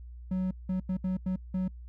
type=tone bursts at uneven times; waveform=triangle; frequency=185.8 Hz; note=F#3; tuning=7 cents sharp; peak=-25 dBFS; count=6; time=0.31-0.51 / 0.69-0.8 / 0.89-0.97 / 1.04-1.17 / 1.26-1.36 / 1.54-1.68 s; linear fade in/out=5 ms; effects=noise-tail reverb RT60 0.1 s tail -26 dB re dry + added 60 Hz sine -42 dBFS peak until 1.88 s